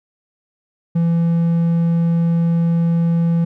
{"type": "tone", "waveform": "triangle", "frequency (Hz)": 168, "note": "E3", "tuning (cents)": 33, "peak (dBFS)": -11, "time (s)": [0.95, 3.45], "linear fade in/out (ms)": 10, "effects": []}